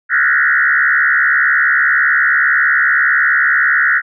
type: tone with frequency modulation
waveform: sine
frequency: 1661.2 Hz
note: G#6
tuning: in tune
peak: -9 dBFS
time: 0.09-4.02 s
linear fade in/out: 50 ms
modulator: 70.9 Hz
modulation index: 3.9
effects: none